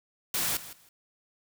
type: noise with echo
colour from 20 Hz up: white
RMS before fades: -29 dBFS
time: 0.34-0.57 s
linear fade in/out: 2 ms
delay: 160 ms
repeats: 2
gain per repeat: -15 dB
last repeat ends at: 0.89 s
effects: none